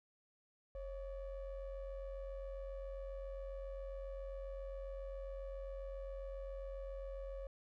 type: ring-modulated tone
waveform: triangle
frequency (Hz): 293.7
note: D4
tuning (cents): 0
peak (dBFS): -38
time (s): 0.75-7.47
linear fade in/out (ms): 2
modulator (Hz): 250
effects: none